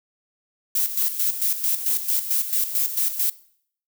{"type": "noise with tremolo", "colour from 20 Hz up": "violet", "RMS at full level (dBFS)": -21, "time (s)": [0.75, 3.3], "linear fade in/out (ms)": 5, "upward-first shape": "square", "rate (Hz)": 4.5, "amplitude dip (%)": 65, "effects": ["noise-tail reverb RT60 0.6 s tail -20 dB re dry"]}